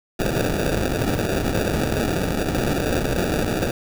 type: noise with sample-and-hold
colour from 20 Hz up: white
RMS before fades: -22 dBFS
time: 0.19-3.71 s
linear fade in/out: 5 ms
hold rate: 1050 Hz
effects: none